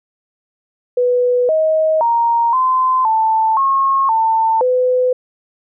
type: tone with pitch steps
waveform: sine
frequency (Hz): 493.4 / 631 / 933 / 1031 / 884 / 1085 / 894 / 504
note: B4 / D#5 / A#5 / C6 / A5 / C#6 / A5 / B4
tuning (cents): -2 / +24 / +1 / -26 / +8 / -37 / +27 / +35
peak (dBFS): -11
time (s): 0.97-5.13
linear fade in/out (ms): 5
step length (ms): 520
effects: none